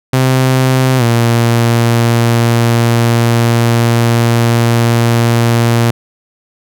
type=tone with pitch glide; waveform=sawtooth; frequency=130 to 117.16 Hz; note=C3 to A#2; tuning=-11 to +9 cents; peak=-4 dBFS; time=0.13-5.91 s; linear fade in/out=5 ms; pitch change=-180 cents; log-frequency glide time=0.98-1.03 s; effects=none